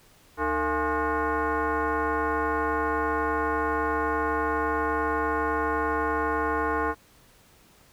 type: tone with frequency modulation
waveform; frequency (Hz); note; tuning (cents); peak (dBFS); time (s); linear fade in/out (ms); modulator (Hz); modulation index
sine; 305.9; D#4; -29; -23; 0.37-6.95; 50; 380; 3.3
effects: pink hiss -57 dBFS RMS until 7.92 s